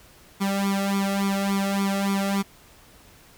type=tone with flanger; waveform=sawtooth; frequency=197.3 Hz; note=G3; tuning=11 cents sharp; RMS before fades=-24 dBFS; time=0.4-2.43 s; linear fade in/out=20 ms; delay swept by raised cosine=0.87 to 1.55 ms; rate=3.5 Hz; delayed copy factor=+1; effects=pink hiss -52 dBFS RMS until 3.37 s